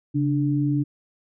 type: tone pair together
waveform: sine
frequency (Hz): 138.61 / 293.7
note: C#3 / D4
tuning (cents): 0 / 0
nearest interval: octave + minor second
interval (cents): 1300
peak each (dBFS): -22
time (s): 0.14-0.84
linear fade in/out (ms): 20
effects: none